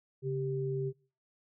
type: tone pair together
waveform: sine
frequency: 137.99 / 392 Hz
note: C#3 / G4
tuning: -8 / 0 cents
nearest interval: octave + tritone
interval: 1808 cents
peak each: -33 / -34 dBFS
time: 0.22-0.93 s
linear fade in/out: 50 ms
effects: noise-tail reverb RT60 0.4 s tail -22 dB re dry